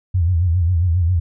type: tone with vibrato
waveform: sine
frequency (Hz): 87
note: F2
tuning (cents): -6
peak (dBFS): -13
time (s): 0.14-1.2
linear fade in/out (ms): 10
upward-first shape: sine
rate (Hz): 7.4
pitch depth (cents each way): 120
effects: none